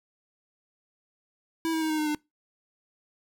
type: tone with pitch steps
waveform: square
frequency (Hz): 326.4 / 321 / 315.6 / 310.4 / 305.2 / 300.2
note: E4 / E4 / D#4 / D#4 / D#4 / D4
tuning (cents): -17 / -46 / +25 / -4 / -33 / +38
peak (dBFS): -26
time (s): 1.65-2.148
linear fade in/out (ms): 0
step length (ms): 83
effects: noise-tail reverb RT60 0.2 s tail -23 dB re dry